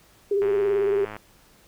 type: tone with vibrato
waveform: sine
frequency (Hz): 400.6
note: G4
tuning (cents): +38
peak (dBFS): -19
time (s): 0.31-1.05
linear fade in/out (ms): 5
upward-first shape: triangle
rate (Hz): 18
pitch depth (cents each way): 63
type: click train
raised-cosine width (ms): 0.5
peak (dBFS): -21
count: 80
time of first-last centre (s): 0.42-1.165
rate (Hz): 106
effects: pink hiss -56 dBFS RMS until 1.67 s